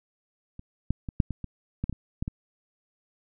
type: clicks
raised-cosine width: 5 ms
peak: -28 / -12 / -21 / -7 / -19 / -22 / -16 / -16 / -24 / -16 / -18 dBFS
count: 11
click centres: 0.594 / 0.906 / 1.088 / 1.202 / 1.307 / 1.443 / 1.84 / 1.896 / 1.927 / 2.225 / 2.279 s
effects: none

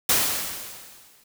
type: noise with exponential decay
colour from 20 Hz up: white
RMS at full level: -18 dBFS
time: 0.09-1.24 s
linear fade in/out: 5 ms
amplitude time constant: 250 ms
effects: none

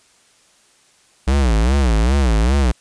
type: tone with vibrato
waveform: square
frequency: 61.4 Hz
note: B1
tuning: 9 cents flat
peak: -13 dBFS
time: 1.27-2.72 s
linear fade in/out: 10 ms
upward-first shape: sine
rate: 2.5 Hz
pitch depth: 250 cents each way
effects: white hiss -54 dBFS RMS until 2.8 s + resampled to 22050 Hz

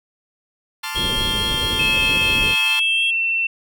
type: chord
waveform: 15% pulse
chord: D minor seventh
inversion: second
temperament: equal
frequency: 880 / 1046.5 / 1174.7 / 1396.9 Hz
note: A5 / C6 / D6 / F6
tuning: 0 / 0 / 0 / 0 cents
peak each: -23 / -24 / -29 / -24 dBFS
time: 0.83-2.8 s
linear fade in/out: 10 ms
type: low-pass noise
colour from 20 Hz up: pink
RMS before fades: -27 dBFS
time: 0.94-2.56 s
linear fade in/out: 50 ms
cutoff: 590 Hz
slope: 96 dB/octave
type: tone with vibrato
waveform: triangle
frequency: 3225 Hz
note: G7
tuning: 48 cents sharp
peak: -19 dBFS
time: 0.95-3.11 s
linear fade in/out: 10 ms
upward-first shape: sine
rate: 4.4 Hz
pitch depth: 16 cents each way
type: tone with pitch glide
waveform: sine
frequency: 2600 to 2693 Hz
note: E7 to E7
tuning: -24 to +36 cents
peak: -17 dBFS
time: 1.79-3.47 s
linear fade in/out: 5 ms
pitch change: +60 cents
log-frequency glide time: 2.59-3.08 s
effects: none

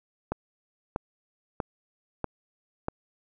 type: click train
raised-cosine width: 1 ms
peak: -14 dBFS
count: 5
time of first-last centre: 0.32-2.884 s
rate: 1.56 Hz
effects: none

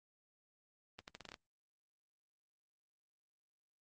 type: accelerating click train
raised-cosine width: 0.2 ms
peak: -30 dBFS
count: 8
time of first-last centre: 0.99-1.342 s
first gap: 89 ms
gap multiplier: 0.8
effects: Opus 24 kbps

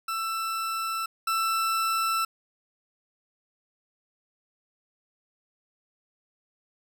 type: tone pair in turn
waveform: 40% pulse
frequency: 1331 / 1331 Hz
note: E6 / E6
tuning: +16 / +16 cents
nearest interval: unison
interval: 0 cents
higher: neither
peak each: -27 / -23 dBFS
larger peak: second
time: 0.08-1.06 / 1.27-2.25 s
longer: neither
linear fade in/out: 5 ms
effects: none

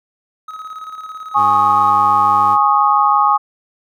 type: tone with tremolo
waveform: triangle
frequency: 1272 Hz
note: D#6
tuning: 38 cents sharp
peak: -24 dBFS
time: 0.48-1.9 s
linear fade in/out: 5 ms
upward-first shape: square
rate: 18 Hz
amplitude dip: 50%
type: chord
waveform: sine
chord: Ab suspended fourth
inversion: none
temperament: equal with one note detuned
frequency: 830.6 / 1098.5 / 1244.5 Hz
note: Ab5 / Db6 / Eb6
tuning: 0 / -16 / 0 cents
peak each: -14 dBFS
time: 1.34-3.38 s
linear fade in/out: 20 ms
type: tone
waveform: 15% pulse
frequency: 103.2 Hz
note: G#2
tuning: 10 cents flat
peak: -22 dBFS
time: 1.35-2.58 s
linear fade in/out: 50 ms
effects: none

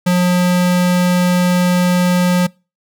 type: tone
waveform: square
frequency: 179.1 Hz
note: F3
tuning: 44 cents sharp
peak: -11 dBFS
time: 0.06-2.47 s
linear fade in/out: 10 ms
effects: noise-tail reverb RT60 0.3 s tail -25 dB re dry

